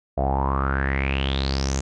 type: tone with low-pass filter sweep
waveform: sawtooth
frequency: 67.6 Hz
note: C#2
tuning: 43 cents flat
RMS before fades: -23 dBFS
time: 0.17-1.81 s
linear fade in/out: 10 ms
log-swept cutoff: 650 to 7000 Hz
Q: 8.4
effects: none